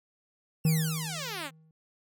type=exponential sweep; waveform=5% pulse; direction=down; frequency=2798 to 252.8 Hz; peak=-23 dBFS; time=0.64-1.51 s; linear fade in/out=50 ms
type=tone with exponential decay; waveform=triangle; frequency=158.6 Hz; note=D#3; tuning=33 cents sharp; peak=-18 dBFS; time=0.65-1.71 s; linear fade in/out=2 ms; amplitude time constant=230 ms
effects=none